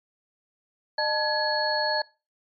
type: tone cluster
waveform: sine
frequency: 608 / 880 / 1682 / 4356 Hz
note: D#5 / A5 / G#6 / C#8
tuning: -40 / 0 / +22 / -31 cents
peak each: -28 dBFS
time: 0.98-2.02 s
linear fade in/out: 5 ms
effects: noise-tail reverb RT60 0.3 s tail -22 dB re dry + MP3 32 kbps